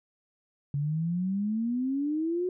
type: exponential sweep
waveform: sine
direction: up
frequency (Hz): 139.8 to 370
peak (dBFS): -26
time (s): 0.74-2.49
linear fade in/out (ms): 2
effects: none